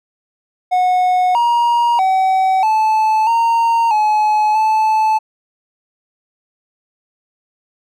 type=tone with pitch steps; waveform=triangle; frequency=731 / 947 / 759 / 871 / 923 / 852 / 871 Hz; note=F#5 / A#5 / F#5 / A5 / A#5 / G#5 / A5; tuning=-21 / +27 / +44 / -18 / -17 / +44 / -18 cents; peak=-9 dBFS; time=0.71-5.19 s; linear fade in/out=20 ms; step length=640 ms; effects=none